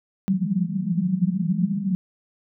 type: band-pass noise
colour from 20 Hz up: pink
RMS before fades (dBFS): -23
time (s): 0.28-1.95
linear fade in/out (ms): 0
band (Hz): 170 to 200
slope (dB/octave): 96
effects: none

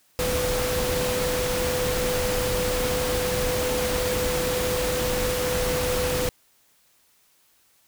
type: tone in noise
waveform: sine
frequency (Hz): 499.7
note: B4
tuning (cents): +20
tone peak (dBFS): -25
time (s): 0.19-6.29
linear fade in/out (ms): 0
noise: pink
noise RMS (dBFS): -27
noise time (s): 0.19-6.29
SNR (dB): -1
effects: white hiss -62 dBFS RMS until 7.87 s

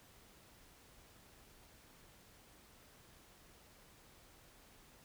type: silence
effects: pink hiss -63 dBFS RMS until 5.04 s

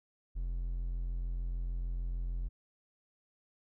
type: tone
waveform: triangle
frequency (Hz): 43.3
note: F1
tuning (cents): -14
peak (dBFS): -31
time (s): 0.35-2.49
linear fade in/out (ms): 20
effects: none

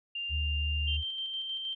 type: tone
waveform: sine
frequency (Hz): 2794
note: F7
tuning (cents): 0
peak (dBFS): -33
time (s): 0.15-0.97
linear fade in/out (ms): 5
type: tone with vibrato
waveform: sine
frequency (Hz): 74.9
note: D2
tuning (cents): +35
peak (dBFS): -29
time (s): 0.29-1.04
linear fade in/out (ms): 50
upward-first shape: triangle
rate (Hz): 2.8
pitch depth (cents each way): 19
type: tone with tremolo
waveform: sine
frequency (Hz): 3136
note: G7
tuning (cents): 0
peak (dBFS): -32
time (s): 0.87-1.75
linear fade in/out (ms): 10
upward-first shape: square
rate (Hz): 6.4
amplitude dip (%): 30
effects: none

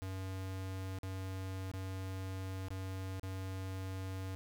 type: tone with dropouts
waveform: square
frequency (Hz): 94.8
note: F#2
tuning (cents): +43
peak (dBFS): -40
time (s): 0.02-4.35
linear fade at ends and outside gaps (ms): 0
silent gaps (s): 0.987-1.032 / 1.715-1.737 / 2.684-2.705 / 3.196-3.232
effects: none

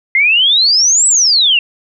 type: exponential two-way sweep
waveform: sine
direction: up then down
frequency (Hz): 2061 to 8000 to 2680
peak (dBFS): -7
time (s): 0.15-1.59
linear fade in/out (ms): 2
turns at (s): 1.07
effects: none

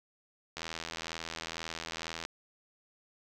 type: click train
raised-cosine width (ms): 0.2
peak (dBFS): -20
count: 139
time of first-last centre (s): 0.57-2.251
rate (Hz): 82.1
effects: none

